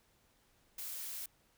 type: noise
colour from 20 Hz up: blue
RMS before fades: -43 dBFS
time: 0.78-1.26 s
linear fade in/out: 5 ms
effects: pink hiss -71 dBFS RMS until 1.57 s